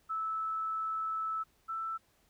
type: tone pair in turn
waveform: sine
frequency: 1309 / 1326.5 Hz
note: E6 / E6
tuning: -13 / +10 cents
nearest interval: unison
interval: 23 cents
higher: second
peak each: -32 / -34 dBFS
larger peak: first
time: 0.09-1.44 / 1.68-1.98 s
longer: first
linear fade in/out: 20 ms
effects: pink hiss -70 dBFS RMS until 2.29 s